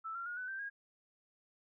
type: tone with pitch steps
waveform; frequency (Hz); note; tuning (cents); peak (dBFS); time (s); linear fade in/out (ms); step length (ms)
sine; 1318.5 / 1376.1 / 1436.2 / 1498.9 / 1564.4 / 1632.7; E6 / F6 / F6 / F#6 / G6 / G#6; 0 / -26 / +48 / +22 / -4 / -30; -39; 0.04-0.7; 20; 110
effects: none